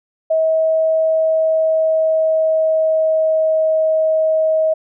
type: tone with pitch glide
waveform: sine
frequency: 640 to 633.7 Hz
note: D#5 to D#5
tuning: +49 to +32 cents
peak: -12 dBFS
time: 0.3-4.74 s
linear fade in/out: 10 ms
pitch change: -17 cents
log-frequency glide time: 1.01-3.69 s
effects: none